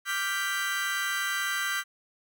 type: chord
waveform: 35% pulse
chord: G dominant seventh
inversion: second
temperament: equal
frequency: 1174.7 / 1396.9 / 1568 / 1975.5 Hz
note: D6 / F6 / G6 / B6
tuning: 0 / 0 / 0 / 0 cents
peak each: -34 / -34 / -29 / -32 dBFS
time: 0.05-1.84 s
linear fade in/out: 50 ms
effects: none